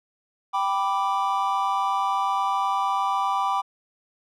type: chord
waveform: triangle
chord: G major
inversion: none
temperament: equal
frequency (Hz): 784 / 987.8 / 1174.7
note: G5 / B5 / D6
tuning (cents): 0 / 0 / 0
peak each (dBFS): -24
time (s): 0.53-3.62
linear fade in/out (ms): 20
effects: none